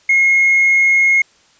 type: tone with tanh clipping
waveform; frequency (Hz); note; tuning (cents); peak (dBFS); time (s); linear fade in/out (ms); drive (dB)
triangle; 2157; C#7; -48; -9; 0.09-1.22; 5; 5
effects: white hiss -52 dBFS RMS until 1.59 s + resampled to 16000 Hz